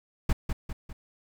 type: noise with echo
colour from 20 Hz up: brown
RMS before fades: -22 dBFS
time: 0.29-0.33 s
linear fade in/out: 5 ms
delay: 200 ms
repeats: 3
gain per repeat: -6 dB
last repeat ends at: 0.93 s
effects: none